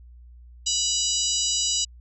harmonic tone with a mistuned harmonic, 979 Hz, B5, 15 cents flat, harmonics 3 / 4 / 5 / 6 / 7 / 8, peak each -29 / -29 / -29 / -29 / -29 / -29 dBFS, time 0.66-1.85 s, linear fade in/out 10 ms, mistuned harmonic 8, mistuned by -33 cents, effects added 60 Hz sine -44 dBFS peak until 2 s

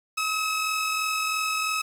sawtooth tone pair together, 1275.5 / 2594 Hz, D#6 / E7, +43 / -28 cents, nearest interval octave, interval 1229 cents, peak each -23 / -25 dBFS, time 0.17-1.82 s, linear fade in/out 10 ms, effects low-pass 12000 Hz 12 dB/octave + 8-bit

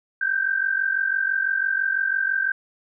sine tone pair together, 1539 / 1585 Hz, G6 / G6, -32 / +19 cents, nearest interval minor second, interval 51 cents, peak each -24 / -22 dBFS, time 0.21-2.52 s, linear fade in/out 5 ms, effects none

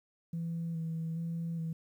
sine tone with vibrato, 164.81 Hz, E3, in tune, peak -32 dBFS, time 0.33-1.73 s, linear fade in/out 5 ms, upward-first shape square, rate 1.2 Hz, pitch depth 21 cents each way, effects tanh soft clip ceiling -30 dBFS + 11-bit

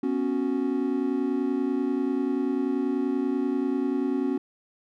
triangle chord, B suspended second, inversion none, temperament equal, 246.9 / 277.2 / 370 Hz, B3 / C#4 / F#4, 0 / 0 / 0 cents, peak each -27 / -24 / -28 dBFS, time 0.03-4.38 s, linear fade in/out 5 ms, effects none

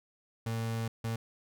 35% pulse tone bursts at uneven times, 113.7 Hz, A#2, 43 cents flat, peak -30 dBFS, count 2, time 0.46-0.88 / 1.04-1.16 s, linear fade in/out 5 ms, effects none

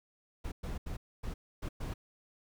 brown noise bursts at uneven times, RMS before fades -38 dBFS, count 6, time 0.44-0.52 / 0.63-0.78 / 0.86-0.97 / 1.23-1.34 / 1.62-1.69 / 1.8-1.94 s, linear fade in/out 10 ms, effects none

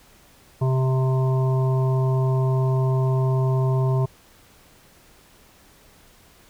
harmonic tone, 130.81 Hz, C3, in tune, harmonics 1 / 3 / 5 / 7 / 8, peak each -18 / -28 / -32 / -35 / -36 dBFS, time 0.61-4.06 s, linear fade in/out 10 ms, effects pink hiss -53 dBFS RMS until 6.49 s

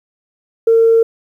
sine tone, 455 Hz, A#4, 42 cents flat, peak -6 dBFS, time 0.67-1.03 s, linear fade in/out 5 ms, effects tanh soft clip ceiling -2 dBFS + 8-bit

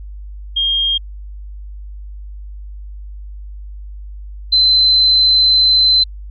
sine tone pair in turn, 3225 / 4063 Hz, G7 / B7, +48 / +48 cents, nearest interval major third, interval 400 cents, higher second, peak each -13 / -8 dBFS, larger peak second, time 0.56-0.98 / 4.52-6.04 s, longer second, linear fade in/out 10 ms, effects added 50 Hz sine -28 dBFS peak until 6.3 s

